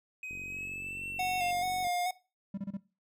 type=tone with pitch glide; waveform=triangle; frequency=2520 to 2701 Hz; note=D#7 to E7; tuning=+21 to +42 cents; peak=-36 dBFS; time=0.23-1.51 s; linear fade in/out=2 ms; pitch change=+121 cents; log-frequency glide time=0.45-1.05 s
type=click train; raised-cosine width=3 ms; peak=-37 dBFS; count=74; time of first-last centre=0.31-1.87 s; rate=46.8 Hz
type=tone with vibrato; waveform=square; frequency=723 Hz; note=F#5; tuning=40 cents flat; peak=-30 dBFS; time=1.19-2.11 s; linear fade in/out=5 ms; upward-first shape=square; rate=2.3 Hz; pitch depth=31 cents each way
type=tone bursts; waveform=triangle; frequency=196 Hz; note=G3; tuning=in tune; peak=-31 dBFS; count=4; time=2.54-2.771 s; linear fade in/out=5 ms; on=36 ms; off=29 ms
effects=noise-tail reverb RT60 0.3 s tail -19 dB re dry